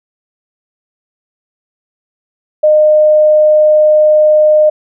sine tone, 611 Hz, D#5, 32 cents flat, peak -4 dBFS, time 2.63-4.7 s, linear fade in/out 10 ms, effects none

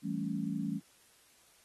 sine chord, A dominant seventh, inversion second, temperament equal, 164.81 / 196 / 220 / 277.2 Hz, E3 / G3 / A3 / C#4, 0 / 0 / 0 / 0 cents, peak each -39 / -37 / -38 / -38 dBFS, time 0.02-0.81 s, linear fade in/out 50 ms, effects white hiss -64 dBFS RMS until 1.64 s + AAC 32 kbps

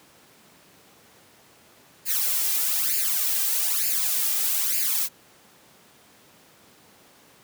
blue noise with flanger, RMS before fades -24 dBFS, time 2.05-5.09 s, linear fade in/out 50 ms, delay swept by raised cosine 0.42 to 2.52 ms, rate 1.1 Hz, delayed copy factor +0.8, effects pink hiss -54 dBFS RMS until 7.43 s + high-pass 150 Hz 12 dB/octave

